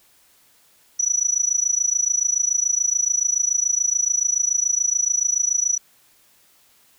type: tone with amplitude modulation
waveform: sine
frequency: 5900 Hz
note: F#8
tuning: 6 cents flat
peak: -14 dBFS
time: 0.99-5.78 s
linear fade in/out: 10 ms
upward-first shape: sine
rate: 27 Hz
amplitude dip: 90%
effects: white hiss -57 dBFS RMS until 6.98 s